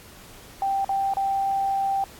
sine tone with dropouts, 784 Hz, G5, in tune, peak -21 dBFS, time 0.62-2.04 s, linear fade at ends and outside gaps 1 ms, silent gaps 0.846-0.892 / 1.137-1.169 s, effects pink hiss -47 dBFS RMS until 2.19 s + AAC 64 kbps

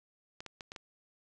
clicks, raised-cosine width 0.2 ms, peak -26 dBFS, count 5, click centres 0.405 / 0.463 / 0.608 / 0.719 / 0.762 s, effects resampled to 22050 Hz

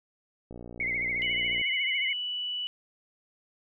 click train, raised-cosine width 2 ms, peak -30 dBFS, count 67, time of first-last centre 0.51-1.614 s, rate 59.8 Hz
sine tone with vibrato, 2139 Hz, C7, 38 cents sharp, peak -27 dBFS, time 0.8-2.13 s, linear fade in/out 2 ms, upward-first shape sine, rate 14 Hz, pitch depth 85 cents each way
sine tone, 2960 Hz, F#7, in tune, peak -30 dBFS, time 1.22-2.67 s, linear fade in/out 0 ms
effects none

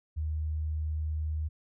sine tone, 77.4 Hz, D#2, 9 cents flat, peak -29 dBFS, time 0.16-1.49 s, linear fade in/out 20 ms, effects none

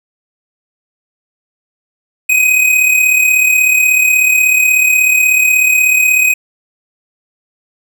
square tone with amplitude modulation, 2511 Hz, D#7, 15 cents sharp, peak -6 dBFS, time 2.29-6.34 s, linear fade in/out 10 ms, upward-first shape sine, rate 36.4 Hz, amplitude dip 50%, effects none

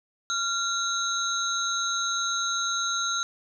sine tone cluster, 1384 / 3752 / 3945 / 6390 Hz, F6 / A#7 / B7 / G8, -16 / +11 / -3 / +32 cents, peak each -28 / -35 / -31 / -31 dBFS, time 0.3-3.23 s, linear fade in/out 0 ms, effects none

